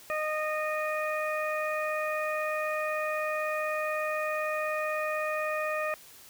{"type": "harmonic tone", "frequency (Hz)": 616, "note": "D#5", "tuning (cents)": -17, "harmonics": [1, 2, 3, 4], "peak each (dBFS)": [-31, -34, -36, -37], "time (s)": [0.1, 5.94], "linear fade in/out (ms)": 0, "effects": ["white hiss -52 dBFS RMS until 6.29 s"]}